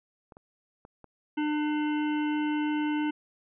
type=clicks; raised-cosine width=1 ms; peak=-34 dBFS; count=4; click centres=0.322 / 0.369 / 0.851 / 1.043 s
type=harmonic tone; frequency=300.5 Hz; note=D4; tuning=40 cents sharp; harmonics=1 / 3 / 5 / 7 / 9 / 10; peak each=-26 / -36 / -40 / -43 / -45 / -46 dBFS; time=1.37-3.11 s; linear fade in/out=10 ms
effects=none